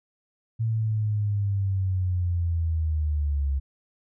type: linear sweep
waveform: sine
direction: down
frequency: 113.8 to 67.7 Hz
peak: -22 dBFS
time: 0.59-3.6 s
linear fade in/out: 20 ms
effects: none